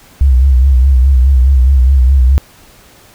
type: tone with vibrato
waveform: sine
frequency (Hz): 65.41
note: C2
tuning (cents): 0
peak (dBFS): -4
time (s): 0.21-2.38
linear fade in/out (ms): 0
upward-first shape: sine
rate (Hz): 4.8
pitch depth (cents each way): 95
effects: pink hiss -42 dBFS RMS until 3.14 s